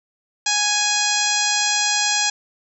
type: harmonic tone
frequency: 830.6 Hz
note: G#5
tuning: in tune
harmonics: 1 / 2 / 3 / 4 / 5 / 6 / 7 / 8 / 9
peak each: -26 / -26 / -26 / -26 / -26 / -26 / -26 / -26 / -26 dBFS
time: 0.46-2.3 s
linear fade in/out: 5 ms
effects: none